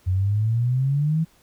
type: exponential sweep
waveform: sine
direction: up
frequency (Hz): 89.8 to 164.81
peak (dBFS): -18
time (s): 0.06-1.25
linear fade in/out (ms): 20
effects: pink hiss -58 dBFS RMS until 1.42 s